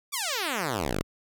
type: exponential sweep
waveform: 5% pulse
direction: down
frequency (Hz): 1211 to 37.74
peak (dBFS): -16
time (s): 0.12-1.03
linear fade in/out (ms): 20
effects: none